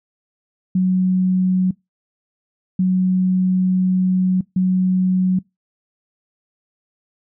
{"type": "tone bursts at uneven times", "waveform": "sine", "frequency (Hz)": 185, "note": "F#3", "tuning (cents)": 0, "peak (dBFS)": -13, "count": 3, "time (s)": [[0.75, 1.71], [2.79, 4.41], [4.56, 5.39]], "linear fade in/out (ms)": 5, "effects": ["noise-tail reverb RT60 0.2 s tail -24 dB re dry"]}